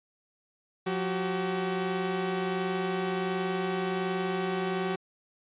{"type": "tone pair together", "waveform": "sawtooth", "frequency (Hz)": [179.67, 380.7], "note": ["F3", "F#4"], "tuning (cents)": [49, 49], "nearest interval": "octave + minor second", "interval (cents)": 1300, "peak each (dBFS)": [-28, -26], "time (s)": [0.86, 4.96], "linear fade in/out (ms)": 10, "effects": ["resampled to 8000 Hz"]}